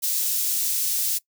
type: high-pass noise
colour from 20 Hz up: white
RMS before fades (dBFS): -24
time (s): 0.02-1.19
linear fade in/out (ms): 20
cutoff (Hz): 5100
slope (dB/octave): 12
effects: noise-tail reverb RT60 0.1 s tail -21 dB re dry